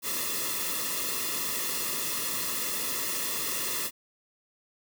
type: noise with comb filter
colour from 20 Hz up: white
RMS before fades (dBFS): -31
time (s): 0.02-3.91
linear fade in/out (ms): 50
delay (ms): 1.3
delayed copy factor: -0.95
effects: none